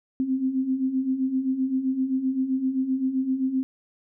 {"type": "beating tone pair", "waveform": "sine", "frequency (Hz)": [256.7, 264.4], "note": ["C4", "C4"], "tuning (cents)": [-33, 18], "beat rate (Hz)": 7.7, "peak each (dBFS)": [-29, -23], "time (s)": [0.2, 3.63], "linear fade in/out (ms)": 0, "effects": []}